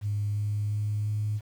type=tone with pitch steps; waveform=sine; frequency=103.3 / 104.14 / 104.98 / 105.84 Hz; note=G#2 / G#2 / G#2 / G#2; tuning=-9 / +5 / +19 / +33 cents; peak=-25 dBFS; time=0.01-1.41 s; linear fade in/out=50 ms; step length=350 ms; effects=tanh soft clip ceiling -21 dBFS + 9-bit